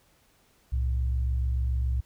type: tone pair together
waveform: sine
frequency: 65.41 / 112.43 Hz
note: C2 / A2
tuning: 0 / +38 cents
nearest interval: major sixth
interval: 938 cents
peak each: -24 / -34 dBFS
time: 0.72-2.01 s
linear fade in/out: 10 ms
effects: pink hiss -64 dBFS RMS until 2.05 s